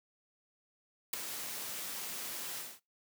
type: noise with ADSR envelope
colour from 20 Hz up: white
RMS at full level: -30 dBFS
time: 1.13-2.8 s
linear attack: 7 ms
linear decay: 5 ms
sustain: -11 dB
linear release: 230 ms
effects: noise-tail reverb RT60 0.2 s tail -21 dB re dry + high-pass 150 Hz 12 dB/octave